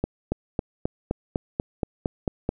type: accelerating click train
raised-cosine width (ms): 2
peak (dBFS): -10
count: 11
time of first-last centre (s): 0.04-2.491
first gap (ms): 280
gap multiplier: 0.97
effects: none